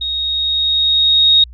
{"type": "tone with level ramp", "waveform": "sine", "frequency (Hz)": 3750, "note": "A#7", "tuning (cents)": 10, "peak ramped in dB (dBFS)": [-18, -6], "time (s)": [0.01, 1.44], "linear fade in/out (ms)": 5, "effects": ["added 60 Hz sine -33 dBFS peak until 1.53 s"]}